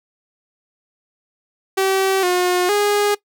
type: tone with pitch steps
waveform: sawtooth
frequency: 384.3 / 359.7 / 411.8 Hz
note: G4 / F#4 / G#4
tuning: -34 / -49 / -15 cents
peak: -11 dBFS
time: 1.77-3.15 s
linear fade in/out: 10 ms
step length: 460 ms
effects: noise-tail reverb RT60 0.1 s tail -20 dB re dry